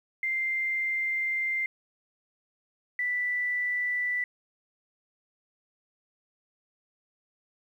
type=tone pair in turn; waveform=sine; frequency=2093 / 1975.5 Hz; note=C7 / B6; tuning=0 / 0 cents; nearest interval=minor second; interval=100 cents; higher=first; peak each=-26 dBFS; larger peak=neither; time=0.23-1.66 / 2.99-4.24 s; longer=first; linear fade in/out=2 ms; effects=10-bit